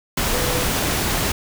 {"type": "tone in noise", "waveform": "sine", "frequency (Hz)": 497.5, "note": "B4", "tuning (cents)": 13, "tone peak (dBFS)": -26, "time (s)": [0.33, 0.63], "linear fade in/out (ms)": 5, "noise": "pink", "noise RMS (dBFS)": -21, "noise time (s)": [0.17, 1.32], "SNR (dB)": -8, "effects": []}